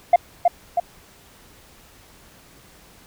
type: tone with echo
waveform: sine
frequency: 698.5 Hz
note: F5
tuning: in tune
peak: -5 dBFS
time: 0.13-0.16 s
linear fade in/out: 5 ms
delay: 320 ms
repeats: 2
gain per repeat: -5 dB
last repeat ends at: 0.8 s
effects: tanh soft clip ceiling -7 dBFS + pink hiss -50 dBFS RMS until 3.06 s